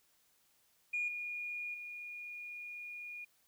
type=tone with level steps; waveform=sine; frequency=2436 Hz; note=D#7; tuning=37 cents flat; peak=-32 / -38 / -43 dBFS; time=0.93-3.25 s; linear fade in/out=10 ms; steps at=1.08 / 1.74 s; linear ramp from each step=2 ms; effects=tanh soft clip ceiling -28 dBFS + white hiss -72 dBFS RMS until 3.47 s